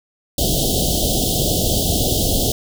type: band-stop noise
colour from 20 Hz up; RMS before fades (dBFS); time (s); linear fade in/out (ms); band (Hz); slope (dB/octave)
pink; -18; 0.38-2.52; 2; 750 to 3000; 96
effects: none